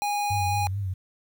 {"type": "tone", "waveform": "square", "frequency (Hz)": 822, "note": "G#5", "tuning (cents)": -18, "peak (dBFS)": -25, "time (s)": [0.02, 0.67], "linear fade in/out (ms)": 0}
{"type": "tone with vibrato", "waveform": "sine", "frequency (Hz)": 96.8, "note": "G2", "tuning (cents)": -21, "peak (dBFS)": -26, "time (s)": [0.3, 0.94], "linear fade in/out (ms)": 10, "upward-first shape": "triangle", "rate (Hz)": 4.6, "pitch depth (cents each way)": 97}
{"effects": ["10-bit"]}